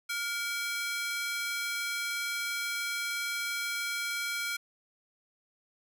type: ring-modulated tone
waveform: sawtooth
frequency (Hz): 1853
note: A#6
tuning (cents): -11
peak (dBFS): -25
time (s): 0.09-4.57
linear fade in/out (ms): 10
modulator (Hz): 440
effects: none